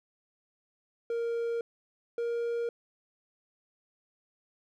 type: tone pair in turn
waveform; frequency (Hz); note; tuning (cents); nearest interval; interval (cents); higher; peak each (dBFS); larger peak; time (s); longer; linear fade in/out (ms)
triangle; 466.2 / 469.7; A#4 / A#4; 0 / +13; unison; 13; second; -27; neither; 1.1-1.61 / 2.18-2.69; neither; 2
effects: none